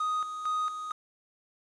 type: tone with tremolo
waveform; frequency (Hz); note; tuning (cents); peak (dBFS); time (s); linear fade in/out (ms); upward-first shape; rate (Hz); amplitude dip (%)
triangle; 1247; D#6; +3; -25; 0-0.92; 5; square; 2.2; 60
effects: resampled to 22050 Hz + 9-bit